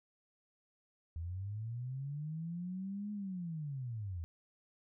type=linear two-way sweep; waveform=sine; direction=up then down; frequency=79.5 to 210 to 79.5 Hz; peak=-38 dBFS; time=1.16-4.24 s; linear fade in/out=0 ms; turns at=3.12 s; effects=none